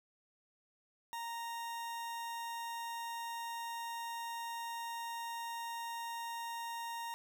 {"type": "tone", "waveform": "40% pulse", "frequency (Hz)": 930, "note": "A#5", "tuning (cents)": -4, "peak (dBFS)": -39, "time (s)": [1.13, 7.14], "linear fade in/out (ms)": 0, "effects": []}